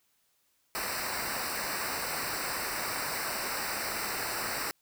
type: noise with comb filter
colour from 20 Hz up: pink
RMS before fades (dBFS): -34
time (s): 0.75-4.71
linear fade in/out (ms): 0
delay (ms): 0.3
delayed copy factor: -0.9
effects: white hiss -72 dBFS RMS until 4.81 s